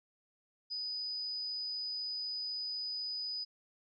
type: tone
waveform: sine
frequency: 4978 Hz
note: D#8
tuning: in tune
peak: -36 dBFS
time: 0.7-3.45 s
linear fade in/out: 20 ms
effects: none